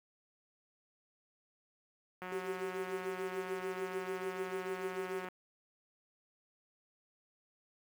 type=click train; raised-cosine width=0.5 ms; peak=-29 dBFS; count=562; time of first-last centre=2.22-5.286 s; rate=183 Hz
type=tone with tremolo; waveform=sine; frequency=381.7 Hz; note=G4; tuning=46 cents flat; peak=-34 dBFS; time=2.32-5.25 s; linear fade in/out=2 ms; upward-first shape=triangle; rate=6.8 Hz; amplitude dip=90%
effects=high-pass 60 Hz 12 dB/octave + 9-bit